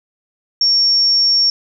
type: tone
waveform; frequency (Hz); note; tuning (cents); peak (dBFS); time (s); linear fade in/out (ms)
sine; 5500; F8; -27; -10; 0.61-1.5; 2
effects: none